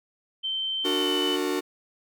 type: tone with pitch glide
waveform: sine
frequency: 3106 to 2997 Hz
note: G7 to F#7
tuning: -17 to +22 cents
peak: -26 dBFS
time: 0.43-1.37 s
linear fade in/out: 20 ms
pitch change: -61 cents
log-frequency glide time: 0.85-1.17 s
type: chord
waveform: 45% pulse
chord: D augmented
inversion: none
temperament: just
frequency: 293.7 / 367.1 / 458.9 Hz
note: D4 / F#4 / A#4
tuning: 0 / -14 / -27 cents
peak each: -29 / -28 / -32 dBFS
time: 0.84-1.61 s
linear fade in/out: 20 ms
effects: none